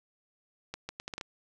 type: accelerating click train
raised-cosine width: 0.2 ms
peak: -20 dBFS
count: 7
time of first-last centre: 0.74-1.211 s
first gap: 150 ms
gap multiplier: 0.73
effects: none